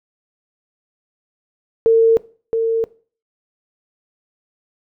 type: tone with echo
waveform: sine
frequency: 453.4 Hz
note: A#4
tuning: 48 cents flat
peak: -8 dBFS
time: 1.86-2.17 s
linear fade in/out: 0 ms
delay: 670 ms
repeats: 1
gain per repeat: -6 dB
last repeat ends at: 2.84 s
effects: noise-tail reverb RT60 0.4 s tail -20 dB re dry